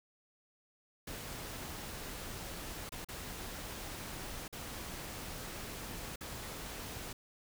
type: noise with dropouts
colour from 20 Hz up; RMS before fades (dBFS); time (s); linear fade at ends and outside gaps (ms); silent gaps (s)
pink; -44; 1.07-7.13; 5; 2.893-2.92 / 3.047-3.086 / 4.48-4.526 / 6.159-6.208
effects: none